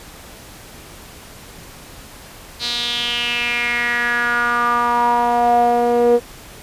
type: tone with band-pass filter sweep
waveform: sawtooth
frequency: 239.6 Hz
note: A#3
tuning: 48 cents sharp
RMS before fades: -17 dBFS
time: 2.59-6.2 s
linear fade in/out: 50 ms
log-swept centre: 4200 to 490 Hz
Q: 5.4
effects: pink hiss -39 dBFS RMS until 6.62 s + resampled to 32000 Hz